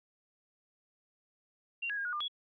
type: tone with pitch steps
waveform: sine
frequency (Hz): 2763 / 1664 / 1619 / 1451 / 1199 / 3358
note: F7 / G#6 / G#6 / F#6 / D6 / G#7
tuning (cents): -19 / +3 / -45 / -34 / +36 / +18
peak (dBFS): -33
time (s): 1.82-2.282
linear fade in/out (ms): 10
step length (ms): 77
effects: none